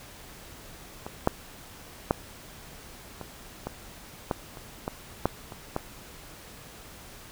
clicks, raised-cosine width 1 ms, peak -21 / -6 / -7 / -23 / -17 / -11 / -28 / -15 / -8 / -25 / -13 dBFS, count 11, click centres 1.065 / 1.274 / 2.109 / 3.213 / 3.67 / 4.312 / 4.572 / 4.879 / 5.256 / 5.522 / 5.764 s, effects pink hiss -47 dBFS RMS until 7.31 s

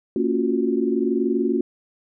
sine chord, Gb major seventh, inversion first, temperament equal with one note detuned, 230.1 / 277.2 / 349.2 / 370 Hz, Bb3 / Db4 / F4 / Gb4, -22 / 0 / 0 / 0 cents, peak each -24 dBFS, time 0.16-1.61 s, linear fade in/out 2 ms, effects none

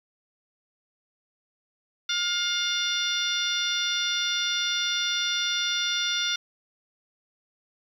harmonic tone with a mistuned harmonic, 708 Hz, F5, 23 cents sharp, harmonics 2 / 3 / 4 / 5 / 6 / 7 / 8, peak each -31 / -35 / -33 / -27 / -38 / -38 / -34 dBFS, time 2.09-6.36 s, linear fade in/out 5 ms, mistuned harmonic 7, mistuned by -20 cents, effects 9-bit

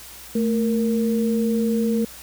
sine tone pair together, 221.5 / 466.2 Hz, A3 / A#4, +12 / 0 cents, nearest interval octave + minor second, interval 1288 cents, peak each -19 / -24 dBFS, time 0.35-2.05 s, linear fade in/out 5 ms, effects added 60 Hz sine -50 dBFS peak until 2.22 s + white hiss -41 dBFS RMS until 2.22 s

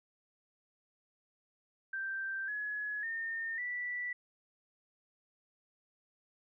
sine tone with pitch steps, 1568 / 1690.3 / 1822.1 / 1964.2 Hz, G6 / G#6 / A#6 / B6, 0 / +30 / -40 / -10 cents, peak -35 dBFS, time 1.93-4.13 s, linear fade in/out 5 ms, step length 550 ms, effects none

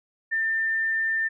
sine tone, 1794 Hz, A6, 33 cents sharp, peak -22 dBFS, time 0.31-1.29 s, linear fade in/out 20 ms, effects none

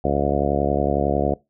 harmonic tone, 71 Hz, C#2, 42 cents sharp, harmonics 1 / 2 / 3 / 4 / 5 / 6 / 7 / 8 / 9 / 10, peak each -27 / -27 / -27 / -27 / -27 / -27 / -27 / -27 / -27 / -27 dBFS, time 0.04-1.34 s, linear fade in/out 5 ms, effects noise-tail reverb RT60 0.2 s tail -21 dB re dry

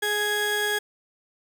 30% pulse tone pair together, 417.7 / 1661.2 Hz, G#4 / G#6, +10 / 0 cents, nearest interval 2 octaves, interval 2390 cents, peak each -25 / -22 dBFS, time 0.02-0.79 s, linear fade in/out 10 ms, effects none

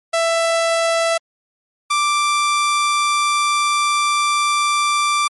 sawtooth tone pair in turn, 664 / 1176.1 Hz, E5 / D6, +12 / +2 cents, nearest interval minor seventh, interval 990 cents, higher second, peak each -11 dBFS, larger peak neither, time 0.13-1.18 / 1.9-5.28 s, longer second, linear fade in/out 10 ms, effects MP3 48 kbps

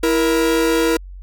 45% pulse tone pair together, 329.4 / 471.1 Hz, E4 / A#4, -1 / +18 cents, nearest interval tritone, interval 619 cents, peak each -17 dBFS, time 0.03-0.97 s, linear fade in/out 5 ms, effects added 46 Hz sine -32 dBFS peak until 1.22 s

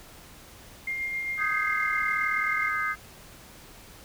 sine tone with tremolo, 2116 Hz, C7, 19 cents sharp, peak -27 dBFS, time 0.87-2.7 s, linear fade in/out 5 ms, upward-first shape sine, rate 7.5 Hz, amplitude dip 30%
sine chord, Ab major seventh, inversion second, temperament just, 1245.9 / 1557.4 / 1661.2 / 2077 Hz, Eb6 / G6 / Ab6 / C7, +2 / -12 / 0 / -13 cents, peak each -29 / -31 / -34 / -31 dBFS, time 1.37-2.96 s, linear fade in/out 50 ms
effects tanh soft clip ceiling -13 dBFS + pink hiss -49 dBFS RMS until 4.04 s

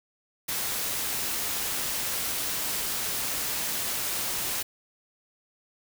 white noise, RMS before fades -30 dBFS, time 0.48-4.63 s, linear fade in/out 10 ms, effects none

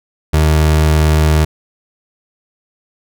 30% pulse tone, 77.4 Hz, D#2, 9 cents flat, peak -6 dBFS, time 0.33-1.45 s, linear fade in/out 10 ms, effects none

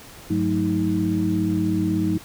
sine tone cluster, 100.6 / 181.4 / 218 / 315.5 Hz, G2 / F#3 / A3 / D#4, +45 / -34 / -16 / +24 cents, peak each -27 / -24 / -28 / -22 dBFS, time 0.3-2.18 s, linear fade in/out 5 ms, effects pink hiss -43 dBFS RMS until 2.24 s

